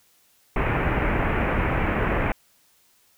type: low-pass noise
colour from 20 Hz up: pink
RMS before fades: -23 dBFS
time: 0.56-2.32 s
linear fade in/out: 2 ms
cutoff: 2500 Hz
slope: 48 dB/octave
effects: white hiss -61 dBFS RMS until 3.17 s